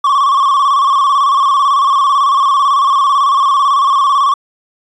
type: tone with vibrato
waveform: triangle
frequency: 1108.7 Hz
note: C#6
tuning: in tune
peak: -6 dBFS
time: 0.04-4.34 s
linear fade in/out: 5 ms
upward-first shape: square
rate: 18 Hz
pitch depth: 63 cents each way
effects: resampled to 22050 Hz